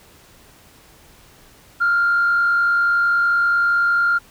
sine tone with frequency modulation, 1396.9 Hz, F6, in tune, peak -13 dBFS, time 1.8-4.19 s, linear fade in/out 20 ms, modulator 49.4 Hz, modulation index 0.41, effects tanh soft clip ceiling -10 dBFS + pink hiss -49 dBFS RMS until 4.3 s

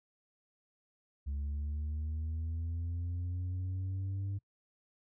sine linear sweep, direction up, 69.9 to 99.3 Hz, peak -31 dBFS, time 1.26-4.39 s, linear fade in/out 20 ms, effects noise-tail reverb RT60 0.1 s tail -24 dB re dry + tanh soft clip ceiling -33 dBFS

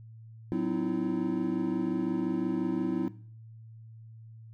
triangle tone cluster, 186.9 / 257.3 / 312.2 / 337.9 Hz, F#3 / C4 / D#4 / E4, +18 / -29 / +6 / +43 cents, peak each -31 dBFS, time 0.52-3.08 s, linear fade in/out 0 ms, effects noise-tail reverb RT60 0.5 s tail -18 dB re dry + added 112 Hz sine -46 dBFS peak until 4.53 s

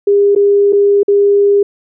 sine tone with dropouts, 404 Hz, G#4, 48 cents flat, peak -6 dBFS, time 0.07-1.63 s, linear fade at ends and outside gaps 5 ms, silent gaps 0.351-0.361 / 0.725-0.73 / 1.032-1.081 s, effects none

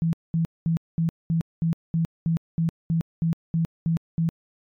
sine tone bursts, 164.81 Hz, E3, in tune, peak -19 dBFS, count 14, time 0.02-4.29 s, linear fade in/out 0 ms, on 110 ms, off 210 ms, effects MP3 96 kbps

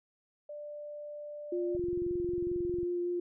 sine tone, 591 Hz, D5, 11 cents sharp, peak -40 dBFS, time 0.49-1.77 s, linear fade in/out 5 ms
sine tone with vibrato, 351.5 Hz, F4, 11 cents sharp, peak -30 dBFS, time 1.52-3.2 s, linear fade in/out 5 ms, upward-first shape sine, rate 5.2 Hz, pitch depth 8 cents each way
click train, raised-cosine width 5 ms, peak -32 dBFS, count 25, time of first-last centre 1.75-2.831 s, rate 22.2 Hz
effects none

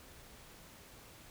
silence, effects pink hiss -56 dBFS RMS until 1.3 s

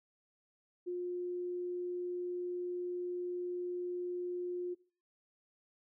sine tone, 356.1 Hz, F4, 34 cents sharp, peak -35 dBFS, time 0.86-4.75 s, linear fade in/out 20 ms, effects noise-tail reverb RT60 0.4 s tail -20 dB re dry

